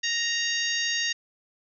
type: harmonic tone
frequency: 932.3 Hz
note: A#5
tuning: in tune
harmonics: 2 / 3 / 4 / 5 / 6 / 7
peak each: -29 / -31 / -32 / -33 / -34 / -34 dBFS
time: 0.03-1.13 s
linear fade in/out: 10 ms
effects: none